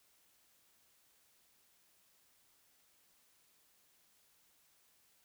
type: silence
effects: white hiss -71 dBFS RMS until 5.24 s